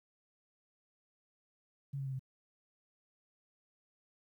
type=tone with pitch steps; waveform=sine; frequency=139.1 / 136.39 / 133.74 / 131.14 Hz; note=C#3 / C#3 / C3 / C3; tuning=+6 / -28 / +38 / +4 cents; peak=-36 dBFS; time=1.93-2.194 s; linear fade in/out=10 ms; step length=66 ms; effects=12-bit